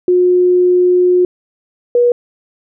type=tone pair in turn; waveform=sine; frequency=360.1 / 483.5 Hz; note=F#4 / B4; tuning=-47 / -37 cents; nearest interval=perfect fourth; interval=510 cents; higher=second; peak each=-7 dBFS; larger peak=neither; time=0.08-1.25 / 1.95-2.12 s; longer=first; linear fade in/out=2 ms; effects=none